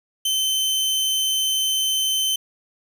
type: tone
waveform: sawtooth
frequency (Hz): 3078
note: G7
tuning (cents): -32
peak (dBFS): -16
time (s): 0.25-2.36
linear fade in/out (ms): 5
effects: none